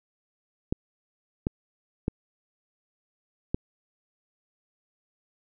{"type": "clicks", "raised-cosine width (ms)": 3, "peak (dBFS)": -12, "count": 4, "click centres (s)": [0.725, 1.469, 2.081, 3.545], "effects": []}